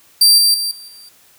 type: tone with level steps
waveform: sawtooth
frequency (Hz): 4699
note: D8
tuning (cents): 0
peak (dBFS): -4 / -7 / -15 / -31 / -35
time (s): 0.21-1.09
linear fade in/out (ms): 5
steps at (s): 0.38 / 0.54 / 0.71 / 0.88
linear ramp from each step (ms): 2
effects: white hiss -50 dBFS RMS until 1.38 s